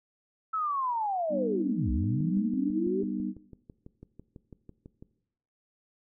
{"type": "linear two-way sweep", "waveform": "sine", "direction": "down then up", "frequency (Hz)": [1321, 58.27, 398.1], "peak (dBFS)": -27, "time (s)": [0.53, 3.03], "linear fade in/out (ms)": 10, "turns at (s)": 1.91}
{"type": "chord", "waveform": "sine", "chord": "G augmented", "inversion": "none", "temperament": "just", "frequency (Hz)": [196, 245, 306.2], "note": ["G3", "B3", "D#4"], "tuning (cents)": [0, -14, -28], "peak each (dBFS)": -34, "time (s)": [1.29, 3.34], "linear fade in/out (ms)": 50}
{"type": "click train", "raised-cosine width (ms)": 3, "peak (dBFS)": -33, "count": 19, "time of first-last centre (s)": [2.04, 5.025], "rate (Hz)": 6.03}
{"effects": ["noise-tail reverb RT60 0.8 s tail -18 dB re dry"]}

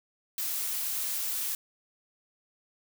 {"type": "noise", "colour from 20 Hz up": "blue", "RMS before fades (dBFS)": -32, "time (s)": [0.38, 1.55], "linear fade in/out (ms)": 2, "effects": []}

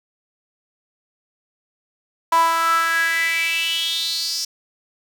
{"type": "tone with high-pass filter sweep", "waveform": "sawtooth", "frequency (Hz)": 330.2, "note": "E4", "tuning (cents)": 3, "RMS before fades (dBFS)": -20, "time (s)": [2.32, 4.45], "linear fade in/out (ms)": 5, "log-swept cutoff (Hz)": [940, 5400], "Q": 7.3, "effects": []}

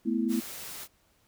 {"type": "chord", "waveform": "sine", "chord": "A suspended second", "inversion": "none", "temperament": "equal", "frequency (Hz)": [220, 246.9, 329.6], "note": ["A3", "B3", "E4"], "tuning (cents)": [0, 0, 0], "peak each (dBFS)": [-29, -29, -31], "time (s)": [0.05, 0.41], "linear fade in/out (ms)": 20}
{"type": "noise", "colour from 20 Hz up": "white", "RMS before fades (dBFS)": -41, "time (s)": [0.28, 0.88], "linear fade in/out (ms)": 50}
{"effects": ["pink hiss -67 dBFS RMS until 1.27 s"]}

